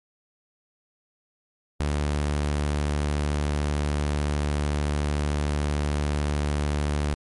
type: tone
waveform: sawtooth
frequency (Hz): 73.5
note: D2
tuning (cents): +2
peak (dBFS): -19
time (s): 1.8-7.14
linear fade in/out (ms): 0
effects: MP3 48 kbps